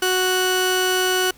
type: tone pair together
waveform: sawtooth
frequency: 369.7 / 1478.8 Hz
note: F#4 / F#6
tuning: -1 / -1 cents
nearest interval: 2 octaves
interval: 2400 cents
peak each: -16 dBFS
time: 0.02-1.31 s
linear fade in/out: 5 ms
effects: pink hiss -50 dBFS RMS until 1.37 s